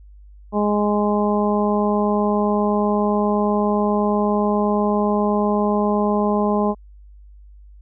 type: harmonic tone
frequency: 207.7 Hz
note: G#3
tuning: in tune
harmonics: 1 / 2 / 3 / 4 / 5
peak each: -19 / -22 / -24 / -25 / -26 dBFS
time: 0.52-6.75 s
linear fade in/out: 50 ms
effects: added 50 Hz sine -41 dBFS peak until 7.81 s